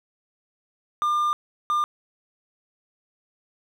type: tone bursts at uneven times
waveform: triangle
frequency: 1200 Hz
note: D6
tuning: 37 cents sharp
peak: -18 dBFS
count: 2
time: 1.02-1.33 / 1.7-1.84 s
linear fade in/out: 0 ms
effects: none